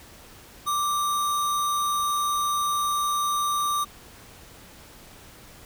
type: tone with sample-and-hold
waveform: sine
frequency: 1174.7 Hz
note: D6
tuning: in tune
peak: -22 dBFS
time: 0.66-3.85 s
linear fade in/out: 20 ms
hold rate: 4900 Hz
effects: pink hiss -48 dBFS RMS until 5.65 s